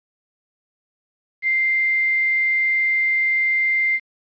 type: tone with quantisation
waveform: sine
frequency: 2093 Hz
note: C7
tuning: in tune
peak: -16 dBFS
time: 1.42-4 s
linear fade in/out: 50 ms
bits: 7
effects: resampled to 11025 Hz